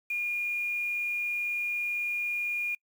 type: tone with quantisation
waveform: sine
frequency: 2426 Hz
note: D#7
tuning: 44 cents flat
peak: -28 dBFS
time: 0.1-2.75 s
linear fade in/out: 5 ms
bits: 8
effects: noise-tail reverb RT60 0.1 s tail -26 dB re dry